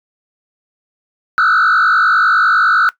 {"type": "tone with frequency modulation", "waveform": "sine", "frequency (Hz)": 1397, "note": "F6", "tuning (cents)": 0, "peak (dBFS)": -6, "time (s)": [1.38, 2.89], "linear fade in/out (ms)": 0, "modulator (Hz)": 49.9, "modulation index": 2.5, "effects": ["noise-tail reverb RT60 0.1 s tail -19 dB re dry", "tanh soft clip ceiling -7 dBFS"]}